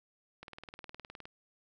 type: click train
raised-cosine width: 0.3 ms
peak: -30 dBFS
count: 17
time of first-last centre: 0.43-1.255 s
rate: 19.4 Hz
effects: none